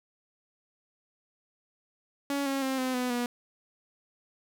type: tone with pitch steps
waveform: sawtooth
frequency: 281 / 272.8 / 264.9 / 257.2 / 249.8 / 242.5 Hz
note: C#4 / C#4 / C4 / C4 / B3 / B3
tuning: +24 / -28 / +22 / -30 / +20 / -31 cents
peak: -24 dBFS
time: 2.3-3.26 s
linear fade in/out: 2 ms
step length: 160 ms
effects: 11-bit